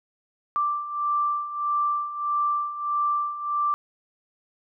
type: beating tone pair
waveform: sine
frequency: 1174.7 / 1176.3 Hz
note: D6 / D6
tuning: 0 / +2 cents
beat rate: 1.6 Hz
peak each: -29 / -24 dBFS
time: 0.56-3.74 s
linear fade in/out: 0 ms
effects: none